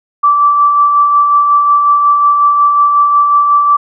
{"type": "tone with tremolo", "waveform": "sine", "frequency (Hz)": 1163, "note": "D6", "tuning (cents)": -17, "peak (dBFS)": -4, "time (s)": [0.23, 3.77], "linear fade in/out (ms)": 10, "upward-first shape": "sine", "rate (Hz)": 5.5, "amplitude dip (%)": 35, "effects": []}